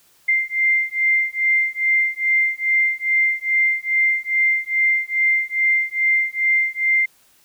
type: beating tone pair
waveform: sine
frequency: 2093 / 2095.4 Hz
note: C7 / C7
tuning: 0 / +2 cents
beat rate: 2.4 Hz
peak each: -19 dBFS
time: 0.28-7.06 s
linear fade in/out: 10 ms
effects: white hiss -56 dBFS RMS until 7.44 s